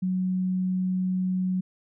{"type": "tone", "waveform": "sine", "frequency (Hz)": 184.9, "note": "F#3", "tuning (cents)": -1, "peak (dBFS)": -23, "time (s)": [0.02, 1.61], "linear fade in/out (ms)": 10, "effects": []}